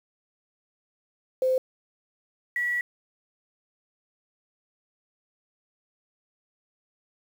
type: tone pair in turn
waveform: sine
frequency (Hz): 517 / 1939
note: C5 / B6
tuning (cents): -21 / -32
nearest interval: octave + major seventh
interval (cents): 2289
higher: second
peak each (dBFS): -20 / -24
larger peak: first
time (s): 1.42-1.58 / 2.56-2.81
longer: second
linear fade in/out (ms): 2
effects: 8-bit